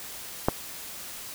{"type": "clicks", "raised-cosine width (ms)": 1, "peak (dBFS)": [-6, -25], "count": 2, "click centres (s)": [0.485, 0.492], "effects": ["white hiss -40 dBFS RMS until 1.34 s"]}